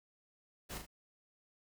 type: noise with echo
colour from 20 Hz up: pink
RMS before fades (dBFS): -44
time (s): 0.69-0.79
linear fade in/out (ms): 20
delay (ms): 38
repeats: 2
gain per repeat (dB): -5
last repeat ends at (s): 0.866
effects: none